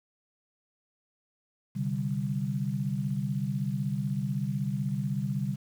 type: chord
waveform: sine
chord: C suspended second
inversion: none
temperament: equal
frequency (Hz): 130.81 / 146.83 / 196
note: C3 / D3 / G3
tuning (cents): 0 / 0 / 0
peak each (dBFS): -32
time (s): 1.75-5.56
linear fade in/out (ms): 20
effects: 9-bit